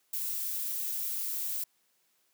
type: noise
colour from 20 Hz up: violet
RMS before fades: -34 dBFS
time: 0.13-1.64 s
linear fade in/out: 5 ms
effects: white hiss -72 dBFS RMS until 2.33 s + high-pass 150 Hz 12 dB/octave